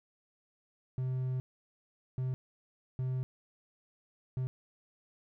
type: tone bursts at uneven times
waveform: triangle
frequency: 128.7 Hz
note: C3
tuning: 28 cents flat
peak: -29 dBFS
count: 4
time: 0.98-1.4 / 2.18-2.34 / 2.99-3.23 / 4.37-4.47 s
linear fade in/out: 0 ms
effects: none